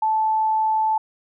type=tone; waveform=sine; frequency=874 Hz; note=A5; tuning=12 cents flat; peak=-17 dBFS; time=0.02-0.98 s; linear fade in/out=5 ms; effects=none